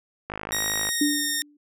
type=click train; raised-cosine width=0.5 ms; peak=-16 dBFS; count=32; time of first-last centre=0.3-0.889 s; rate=52.6 Hz
type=tone with pitch glide; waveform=10% pulse; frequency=1880 to 1839.2 Hz; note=A#6 to A#6; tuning=+14 to -24 cents; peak=-15 dBFS; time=0.52-1.42 s; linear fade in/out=0 ms; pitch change=-38 cents; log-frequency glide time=0.77-1.22 s
type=tone with exponential decay; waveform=sine; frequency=293.7 Hz; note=D4; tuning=in tune; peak=-17 dBFS; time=1.01-1.57 s; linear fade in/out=5 ms; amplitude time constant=120 ms
effects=none